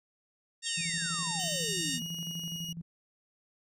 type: harmonic tone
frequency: 922 Hz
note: A#5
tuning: 19 cents flat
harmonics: 2 / 3 / 4 / 5 / 6 / 7 / 8 / 9 / 10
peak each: -42 / -43 / -38 / -41 / -40 / -44 / -39 / -43 / -44 dBFS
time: 0.62-2 s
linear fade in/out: 50 ms
type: exponential sweep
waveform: sine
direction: down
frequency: 3322 to 220.9 Hz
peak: -38 dBFS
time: 0.66-2.02 s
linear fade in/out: 5 ms
type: tone with tremolo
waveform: sine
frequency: 167.5 Hz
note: E3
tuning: 28 cents sharp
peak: -36 dBFS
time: 0.77-2.82 s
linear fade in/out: 10 ms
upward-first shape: square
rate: 12 Hz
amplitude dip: 65%
type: tone with pitch glide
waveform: 30% pulse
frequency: 3021 to 2885 Hz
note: F#7 to F#7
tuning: +35 to -44 cents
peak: -35 dBFS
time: 1.39-2.73 s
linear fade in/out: 10 ms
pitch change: -79 cents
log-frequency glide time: 1.54-1.73 s
effects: none